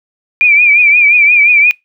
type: tone with vibrato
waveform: sine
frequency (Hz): 2378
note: D7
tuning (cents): +21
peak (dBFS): -4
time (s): 0.41-1.71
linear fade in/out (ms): 0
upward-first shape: triangle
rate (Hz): 5.7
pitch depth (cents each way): 88
effects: noise-tail reverb RT60 0.2 s tail -25 dB re dry